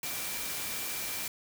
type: tone in noise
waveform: sine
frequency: 2349 Hz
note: D7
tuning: in tune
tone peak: -45 dBFS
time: 0.03-1.28 s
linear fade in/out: 2 ms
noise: white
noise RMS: -36 dBFS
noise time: 0.03-1.28 s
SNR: -12 dB
effects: none